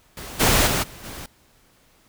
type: noise with level steps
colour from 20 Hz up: pink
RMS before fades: -36 / -17 / -22 / -42 / -36 dBFS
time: 0.17-1.26 s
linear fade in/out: 2 ms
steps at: 0.39 / 0.66 / 0.82 / 1.03 s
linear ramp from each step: 20 ms
effects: pink hiss -58 dBFS RMS until 2.08 s